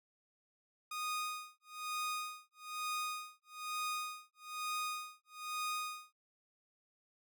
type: tone with tremolo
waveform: sawtooth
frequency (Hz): 1238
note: D#6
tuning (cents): -9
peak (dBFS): -32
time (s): 0.91-6.13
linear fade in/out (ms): 5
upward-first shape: sine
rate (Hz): 1.1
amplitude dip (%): 100
effects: none